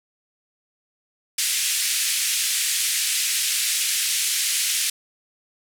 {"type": "band-pass noise", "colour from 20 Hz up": "white", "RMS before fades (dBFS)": -23, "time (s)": [1.38, 4.9], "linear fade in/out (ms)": 5, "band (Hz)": [2000, 11000], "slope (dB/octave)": 24, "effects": []}